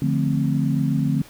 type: chord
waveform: sine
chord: D minor seventh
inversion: none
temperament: equal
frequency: 146.83 / 174.61 / 220 / 261.6 Hz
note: D3 / F3 / A3 / C4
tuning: 0 / 0 / 0 / 0 cents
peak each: -21 / -26 / -25 / -24 dBFS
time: 0.02-1.22 s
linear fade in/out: 2 ms
effects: pink hiss -46 dBFS RMS until 1.29 s